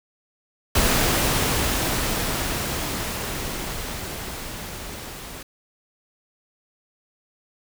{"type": "noise with level ramp", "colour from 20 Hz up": "pink", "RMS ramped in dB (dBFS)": [-19, -37], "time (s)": [0.75, 5.43], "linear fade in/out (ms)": 5, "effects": []}